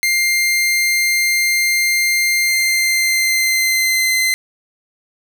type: tone with pitch glide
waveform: sawtooth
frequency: 2100 to 2064 Hz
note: C7 to C7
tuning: +6 to -24 cents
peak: -10 dBFS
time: 0.03-4.34 s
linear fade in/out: 0 ms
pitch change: -30 cents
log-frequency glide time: 2.44-4.17 s
effects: none